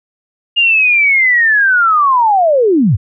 sine linear sweep, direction down, 2840 to 77.8 Hz, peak -7 dBFS, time 0.56-2.97 s, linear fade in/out 20 ms, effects none

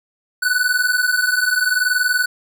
square tone pair together, 1480 / 1500.7 Hz, F#6 / F#6, 0 / +24 cents, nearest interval unison, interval 24 cents, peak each -19 dBFS, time 0.42-2.26 s, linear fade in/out 10 ms, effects none

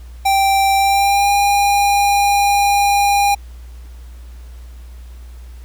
square tone with pitch glide, 784 to 807.4 Hz, G5 to G#5, 0 to -49 cents, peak -12 dBFS, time 0.25-3.35 s, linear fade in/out 10 ms, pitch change +51 cents, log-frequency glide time 0.77-1.31 s, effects added 60 Hz sine -32 dBFS peak until 5.64 s + pink hiss -50 dBFS RMS until 5.64 s

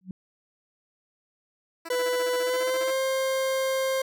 sine tone with exponential growth, 185.7 Hz, F#3, 7 cents sharp, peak -29 dBFS, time 0.01-0.11 s, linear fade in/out 2 ms, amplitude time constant 20 ms
10% pulse tone bursts, 331.4 Hz, E4, 9 cents sharp, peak -27 dBFS, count 16, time 1.85-2.911 s, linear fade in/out 10 ms, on 41 ms, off 27 ms
40% pulse tone with pitch glide, 496.8 to 529.4 Hz, B4 to C5, +10 to +20 cents, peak -23 dBFS, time 1.9-4.02 s, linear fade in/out 5 ms, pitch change +110 cents, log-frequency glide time 2.41-2.94 s
effects none

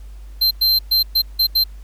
square tone bursts at uneven times, 4131 Hz, C8, 23 cents flat, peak -13 dBFS, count 6, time 0.41-0.51 / 0.61-0.79 / 0.91-1.03 / 1.15-1.22 / 1.39-1.47 / 1.55-1.64 s, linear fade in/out 10 ms, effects added 50 Hz sine -33 dBFS peak until 1.83 s + pink hiss -54 dBFS RMS until 1.83 s

